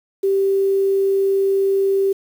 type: tone with quantisation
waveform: sine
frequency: 390.7 Hz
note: G4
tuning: 6 cents flat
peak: -14 dBFS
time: 0.23-2.13 s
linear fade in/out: 10 ms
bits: 7
effects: none